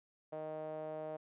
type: tone with band-pass filter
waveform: sawtooth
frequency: 155.56 Hz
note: D#3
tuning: in tune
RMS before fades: -43 dBFS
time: 0.32-1.17 s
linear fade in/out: 10 ms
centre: 610 Hz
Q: 4.4
effects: resampled to 8000 Hz